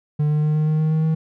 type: tone with pitch steps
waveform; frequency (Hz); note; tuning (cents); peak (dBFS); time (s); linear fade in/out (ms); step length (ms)
triangle; 149.7 / 151 / 152.32 / 153.64 / 154.98 / 156.33 / 157.69 / 159.06; D3 / D3 / D#3 / D#3 / D#3 / D#3 / D#3 / D#3; +33 / +48 / -36 / -22 / -7 / +9 / +24 / +38; -14; 0.19-1.15; 10; 120
effects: none